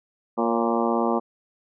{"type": "harmonic tone with a mistuned harmonic", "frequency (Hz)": 116.54, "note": "A#2", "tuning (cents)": 0, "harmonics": [2, 3, 4, 5, 6, 7, 8, 9, 10], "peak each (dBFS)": [-25, -27, -28, -29, -30, -30, -31, -32, -32], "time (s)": [0.37, 1.2], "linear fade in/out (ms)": 20, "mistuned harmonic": 5, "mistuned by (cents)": -48, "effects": []}